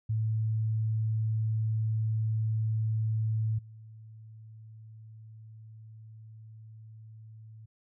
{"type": "tone with level steps", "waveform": "sine", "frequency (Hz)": 110, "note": "A2", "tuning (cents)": 0, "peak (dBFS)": [-26, -46], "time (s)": [0.09, 7.66], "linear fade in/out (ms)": 10, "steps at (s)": 3.58, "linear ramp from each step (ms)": 10, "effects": []}